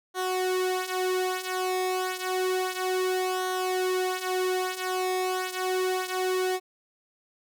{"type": "tone with flanger", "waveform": "sawtooth", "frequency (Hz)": 370, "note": "F#4", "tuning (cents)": 0, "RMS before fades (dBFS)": -28, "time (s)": [0.14, 6.6], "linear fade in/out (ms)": 50, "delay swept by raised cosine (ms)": [0.4, 6.1], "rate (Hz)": 0.3, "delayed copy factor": -0.7, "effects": []}